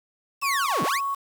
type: linear two-way sweep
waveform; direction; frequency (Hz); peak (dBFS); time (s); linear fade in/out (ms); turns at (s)
sawtooth; down then up; 2744 to 126.9 to 2744; -21; 0.41-1.01; 50; 0.83
type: tone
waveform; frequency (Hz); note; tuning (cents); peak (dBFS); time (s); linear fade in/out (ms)
sine; 1108.7; C#6; 0; -24; 0.42-1.15; 10
effects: 7-bit